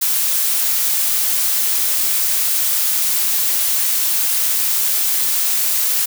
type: noise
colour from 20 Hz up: blue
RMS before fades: -17 dBFS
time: 0.01-6.06 s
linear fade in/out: 10 ms
effects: none